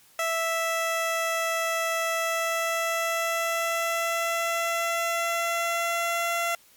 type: tone with pitch glide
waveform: 15% pulse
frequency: 659.3 to 681.8 Hz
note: E5 to F5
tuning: 0 to -42 cents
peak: -18 dBFS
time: 0.19-6.55 s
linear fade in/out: 2 ms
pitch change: +58 cents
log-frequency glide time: 2.12-6.32 s
effects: white hiss -57 dBFS RMS until 6.76 s + MP3 96 kbps